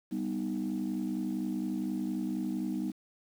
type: chord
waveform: sine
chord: G augmented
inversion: none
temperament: equal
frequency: 196 / 246.9 / 311.1 Hz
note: G3 / B3 / D#4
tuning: 0 / 0 / 0 cents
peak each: -34 dBFS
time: 0.11-2.92 s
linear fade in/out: 20 ms
effects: tanh soft clip ceiling -25 dBFS + 9-bit